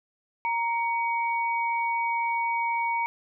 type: tone pair together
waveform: sine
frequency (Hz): 932.3 / 2251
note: A#5 / C#7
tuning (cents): 0 / +26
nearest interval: octave + minor third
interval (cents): 1526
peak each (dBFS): -25 / -30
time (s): 0.45-3.06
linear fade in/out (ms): 0
effects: none